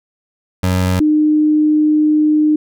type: tone pair in turn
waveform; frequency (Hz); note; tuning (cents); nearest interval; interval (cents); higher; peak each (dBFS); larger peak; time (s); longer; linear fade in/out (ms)
25% pulse / sine; 92 / 304.5; F#2 / D#4; -9 / -37; octave + major sixth; 2072; second; -9; neither; 0.63-1 / 1-2.56; second; 5
effects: none